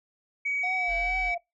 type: tone with pitch glide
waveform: sine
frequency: 2263 to 2283 Hz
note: C#7 to D7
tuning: +35 to -50 cents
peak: -25 dBFS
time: 0.45-1.35 s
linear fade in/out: 10 ms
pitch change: +15 cents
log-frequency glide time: 0.72-0.82 s
type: tone with vibrato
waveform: sine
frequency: 717 Hz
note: F5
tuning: 45 cents sharp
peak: -29 dBFS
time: 0.63-1.38 s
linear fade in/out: 10 ms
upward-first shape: triangle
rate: 2.3 Hz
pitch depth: 87 cents each way
type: tone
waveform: sine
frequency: 44.52 Hz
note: F1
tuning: 34 cents sharp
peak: -33 dBFS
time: 0.87-1.33 s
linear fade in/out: 50 ms
effects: noise-tail reverb RT60 0.2 s tail -23 dB re dry + tanh soft clip ceiling -20 dBFS